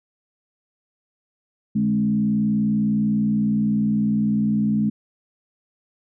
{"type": "tone with frequency modulation", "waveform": "sine", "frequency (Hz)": 210.8, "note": "G#3", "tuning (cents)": 26, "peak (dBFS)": -17, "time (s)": [1.75, 4.9], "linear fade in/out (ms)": 10, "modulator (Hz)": 60.2, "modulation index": 0.71, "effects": []}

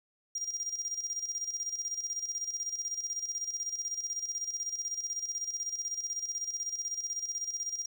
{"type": "tone with tremolo", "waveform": "triangle", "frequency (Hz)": 5700, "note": "F8", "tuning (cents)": 34, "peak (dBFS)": -30, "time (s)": [0.35, 7.86], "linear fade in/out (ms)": 5, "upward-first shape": "square", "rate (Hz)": 16, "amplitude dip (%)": 65, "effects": []}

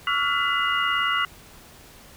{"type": "tone cluster", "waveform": "sine", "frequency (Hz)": [1130, 1351, 1429, 2004, 2843], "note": ["C#6", "E6", "F6", "B6", "F7"], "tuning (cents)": [33, 42, 39, 25, 30], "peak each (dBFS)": -27, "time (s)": [0.07, 1.25], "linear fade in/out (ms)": 2, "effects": ["pink hiss -48 dBFS RMS until 2.16 s"]}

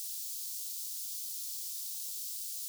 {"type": "high-pass noise", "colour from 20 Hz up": "white", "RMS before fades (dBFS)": -40, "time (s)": [0, 2.68], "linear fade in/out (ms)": 0, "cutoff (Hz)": 4300, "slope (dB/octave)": 24, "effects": []}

